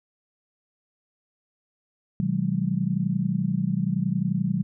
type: chord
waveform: sine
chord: G# minor seventh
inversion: first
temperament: just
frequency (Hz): 124.59 / 155.74 / 186.89 / 207.7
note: B2 / D#3 / F#3 / G#3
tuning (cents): +16 / +2 / +18 / 0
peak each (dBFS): -31 / -27 / -25 / -30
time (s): 2.2-4.63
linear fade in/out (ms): 0
effects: none